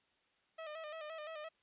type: tone with vibrato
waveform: sawtooth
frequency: 625 Hz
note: D#5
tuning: 8 cents sharp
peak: -40 dBFS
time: 0.58-1.49 s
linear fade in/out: 10 ms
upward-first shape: square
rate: 5.8 Hz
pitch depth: 58 cents each way
effects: white hiss -75 dBFS RMS until 1.62 s + resampled to 8000 Hz